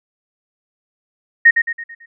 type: tone with echo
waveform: sine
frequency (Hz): 1858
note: A#6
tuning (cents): -6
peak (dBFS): -4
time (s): 1.45-1.51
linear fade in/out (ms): 10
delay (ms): 110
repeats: 5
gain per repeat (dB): -7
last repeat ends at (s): 2.06
effects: none